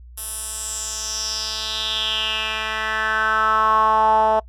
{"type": "tone with band-pass filter sweep", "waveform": "10% pulse", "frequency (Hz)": 218.4, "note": "A3", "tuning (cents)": -13, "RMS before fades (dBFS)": -21, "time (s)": [0.17, 4.4], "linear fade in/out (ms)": 10, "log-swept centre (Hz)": [11000, 730], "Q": 4.7, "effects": ["noise-tail reverb RT60 0.1 s tail -24 dB re dry", "added 60 Hz sine -39 dBFS peak until 4.48 s"]}